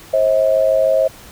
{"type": "tone pair together", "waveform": "sine", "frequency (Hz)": [533.2, 640], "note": ["C5", "D#5"], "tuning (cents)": [33, 49], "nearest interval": "minor third", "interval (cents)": 316, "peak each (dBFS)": -14, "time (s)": [0.13, 1.08], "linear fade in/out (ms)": 10, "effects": ["pink hiss -40 dBFS RMS until 1.31 s"]}